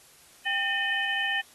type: tone cluster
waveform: sine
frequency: 788 / 1813 / 2513 / 3033 Hz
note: G5 / A#6 / D#7 / F#7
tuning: +9 / -49 / +17 / +42 cents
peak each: -34 / -27 / -34 / -31 dBFS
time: 0.45-1.42 s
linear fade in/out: 20 ms
effects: white hiss -55 dBFS RMS until 1.54 s + AAC 32 kbps